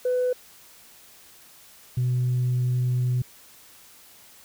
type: tone pair in turn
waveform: sine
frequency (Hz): 500 / 125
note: B4 / B2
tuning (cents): +21 / +21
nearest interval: 2 octaves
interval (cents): 2400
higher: first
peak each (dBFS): -19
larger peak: neither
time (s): 0.05-0.33 / 1.97-3.22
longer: second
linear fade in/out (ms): 5
effects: tanh soft clip ceiling -18 dBFS + white hiss -51 dBFS RMS until 4.44 s